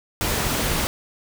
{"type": "noise", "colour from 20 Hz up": "pink", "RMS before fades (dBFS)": -23, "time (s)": [0.21, 0.87], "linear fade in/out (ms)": 0, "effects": []}